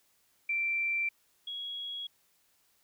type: tone pair in turn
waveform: sine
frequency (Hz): 2349 / 3322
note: D7 / G#7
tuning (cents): 0 / 0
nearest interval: tritone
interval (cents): 600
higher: second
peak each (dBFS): -28 / -36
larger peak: first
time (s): 0.49-1.09 / 1.47-2.07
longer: neither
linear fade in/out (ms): 5
effects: white hiss -70 dBFS RMS until 2.83 s